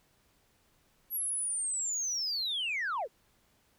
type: linear sweep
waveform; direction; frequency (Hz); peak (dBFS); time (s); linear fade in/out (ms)
sine; down; 11680 to 382; -29; 1.1-3.08; 50
effects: tanh soft clip ceiling -28 dBFS + pink hiss -69 dBFS RMS until 3.78 s